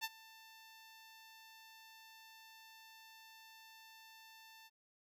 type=tone with ADSR envelope; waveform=10% pulse; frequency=890 Hz; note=A5; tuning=20 cents sharp; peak=-28 dBFS; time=0.01-4.7 s; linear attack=32 ms; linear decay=40 ms; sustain=-21 dB; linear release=36 ms; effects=none